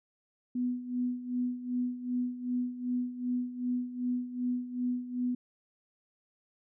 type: tone with tremolo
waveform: sine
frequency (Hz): 247.6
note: B3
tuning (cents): +5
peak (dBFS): -27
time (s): 0.55-5.35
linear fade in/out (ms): 5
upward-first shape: sine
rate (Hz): 2.6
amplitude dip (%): 75
effects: none

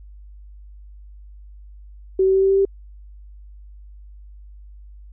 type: tone with pitch steps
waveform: sine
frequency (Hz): 379.8 / 382.2 / 384.7 / 387.1 / 389.6 / 392.1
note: F#4 / G4 / G4 / G4 / G4 / G4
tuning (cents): +45 / -44 / -33 / -22 / -11 / 0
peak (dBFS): -13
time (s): 2.19-2.652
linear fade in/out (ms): 5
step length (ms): 77
effects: added 50 Hz sine -39 dBFS peak until 5.12 s

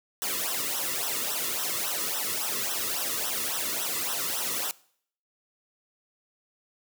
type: noise with flanger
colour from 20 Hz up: white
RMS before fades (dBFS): -30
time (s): 0.22-4.71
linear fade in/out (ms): 0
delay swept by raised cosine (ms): 0.43 to 1.32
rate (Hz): 3.6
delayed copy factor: -0.95
effects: noise-tail reverb RT60 0.6 s tail -22 dB re dry

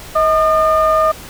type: ring-modulated tone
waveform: triangle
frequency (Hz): 292.2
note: D4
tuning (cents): -9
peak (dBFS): -5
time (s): 0.15-1.12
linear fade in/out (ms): 10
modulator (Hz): 926
effects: pink hiss -34 dBFS RMS until 1.29 s

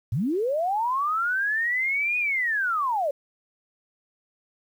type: linear two-way sweep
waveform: sine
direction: up then down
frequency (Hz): 92.5 to 2489 to 537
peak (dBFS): -22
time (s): 0.12-3.11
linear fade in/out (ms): 5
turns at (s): 2.18
effects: 9-bit

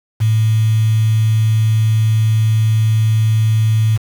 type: tone with quantisation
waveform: sine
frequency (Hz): 110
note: A2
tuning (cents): 0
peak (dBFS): -10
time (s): 0.2-3.98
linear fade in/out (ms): 20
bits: 5
effects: none

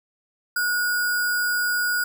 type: tone with sample-and-hold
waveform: sine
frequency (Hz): 1454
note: F#6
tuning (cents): -31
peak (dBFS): -20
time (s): 0.56-2.04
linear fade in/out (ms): 5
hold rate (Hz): 6300
effects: none

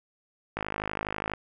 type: click train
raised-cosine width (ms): 0.5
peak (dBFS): -15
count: 41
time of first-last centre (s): 0.57-1.336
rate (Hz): 52.2
effects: none

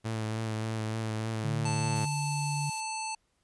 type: tone with vibrato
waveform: sawtooth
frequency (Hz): 110.5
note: A2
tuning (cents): +8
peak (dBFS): -27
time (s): 0.04-2.06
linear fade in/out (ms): 20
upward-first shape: triangle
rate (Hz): 3.4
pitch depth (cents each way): 30
type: tone with pitch glide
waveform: sine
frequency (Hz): 146.83 to 145.48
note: D3 to D3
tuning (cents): 0 to -16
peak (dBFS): -30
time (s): 1.44-2.7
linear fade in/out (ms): 5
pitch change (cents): -16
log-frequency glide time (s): 2.06-2.12
type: harmonic tone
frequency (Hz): 880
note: A5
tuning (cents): 0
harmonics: 1 / 3 / 5 / 7 / 9 / 10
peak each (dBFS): -35 / -40 / -42 / -43 / -45 / -45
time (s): 1.65-3.15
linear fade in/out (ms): 5
type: noise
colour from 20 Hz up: violet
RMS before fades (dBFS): -41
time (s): 1.95-2.81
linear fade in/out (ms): 10
effects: pink hiss -74 dBFS RMS until 3.43 s + resampled to 24000 Hz

